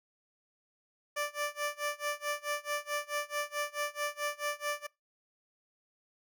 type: tone with tremolo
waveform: 15% pulse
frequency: 587.3 Hz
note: D5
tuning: in tune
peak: -24 dBFS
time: 1.16-4.87 s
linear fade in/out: 10 ms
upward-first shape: sine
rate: 4.6 Hz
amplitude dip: 95%
effects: noise-tail reverb RT60 0.2 s tail -22 dB re dry